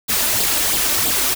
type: noise with flanger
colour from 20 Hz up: white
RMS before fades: -18 dBFS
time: 0.08-1.35 s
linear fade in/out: 20 ms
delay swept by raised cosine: 0.23 to 3.43 ms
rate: 3 Hz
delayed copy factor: +0.55
effects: none